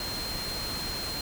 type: tone in noise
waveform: sine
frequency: 4186 Hz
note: C8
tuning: in tune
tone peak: -34 dBFS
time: 0-1.21 s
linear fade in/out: 2 ms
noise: pink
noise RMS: -36 dBFS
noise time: 0-1.21 s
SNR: -1 dB
effects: none